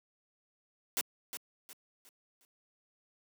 white noise with echo, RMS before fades -32 dBFS, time 0.97-1.01 s, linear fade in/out 0 ms, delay 360 ms, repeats 4, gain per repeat -9 dB, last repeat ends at 2.45 s, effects high-pass 200 Hz 12 dB/octave

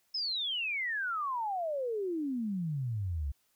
sine exponential sweep, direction down, 5274 to 66.1 Hz, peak -31 dBFS, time 0.14-3.32 s, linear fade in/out 10 ms, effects white hiss -73 dBFS RMS until 3.55 s

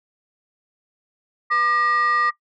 sine tone pair together, 1200 / 1904.9 Hz, D6 / A#6, +37 / +37 cents, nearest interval minor sixth, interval 800 cents, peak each -16 / -20 dBFS, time 1.5-2.31 s, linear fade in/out 20 ms, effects noise-tail reverb RT60 0.1 s tail -19 dB re dry + tanh soft clip ceiling -13 dBFS

